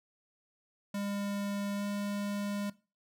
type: tone with pitch glide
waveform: square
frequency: 201.7 to 203.2 Hz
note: G3 to G#3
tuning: +50 to -38 cents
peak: -34 dBFS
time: 0.94-2.7 s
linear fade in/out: 5 ms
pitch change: +12 cents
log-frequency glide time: 1.75-1.84 s
effects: noise-tail reverb RT60 0.3 s tail -18 dB re dry